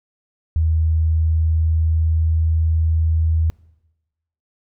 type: tone with pitch glide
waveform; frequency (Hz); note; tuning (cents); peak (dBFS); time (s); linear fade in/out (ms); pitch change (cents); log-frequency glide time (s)
sine; 80 to 80.51; D#2 to E2; +49 to -40; -14; 0.56-3.5; 0; +11; 1.01-2.33
effects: noise-tail reverb RT60 1.0 s tail -24 dB re dry